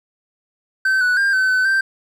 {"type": "tone with pitch steps", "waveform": "triangle", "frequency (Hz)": [1541, 1481, 1598, 1526, 1514, 1566], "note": ["G6", "F#6", "G6", "G6", "F#6", "G6"], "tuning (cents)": [-30, 1, 33, -47, 39, -2], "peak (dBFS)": -12, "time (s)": [0.85, 1.81], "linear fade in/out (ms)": 5, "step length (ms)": 160, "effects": []}